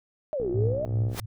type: exponential two-way sweep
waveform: sine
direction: down then up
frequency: 639 to 340.7 to 639 Hz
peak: -26 dBFS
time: 0.33-0.85 s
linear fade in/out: 0 ms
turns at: 0.5 s
type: click train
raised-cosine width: 2 ms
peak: -24 dBFS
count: 48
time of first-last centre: 0.4-1.147 s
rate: 62.9 Hz
type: tone with tremolo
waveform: sine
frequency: 108.6 Hz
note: A2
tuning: 22 cents flat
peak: -21 dBFS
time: 0.54-1.26 s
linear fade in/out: 10 ms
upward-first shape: sine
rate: 2.7 Hz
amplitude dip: 90%
type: noise with exponential growth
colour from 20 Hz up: pink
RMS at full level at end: -28 dBFS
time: 1.08-1.2 s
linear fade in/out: 2 ms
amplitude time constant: 24 ms
effects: none